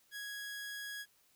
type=tone; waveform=sawtooth; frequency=1661.2 Hz; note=G#6; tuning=in tune; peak=-38 dBFS; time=0.11-1.06 s; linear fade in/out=50 ms; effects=white hiss -70 dBFS RMS until 1.35 s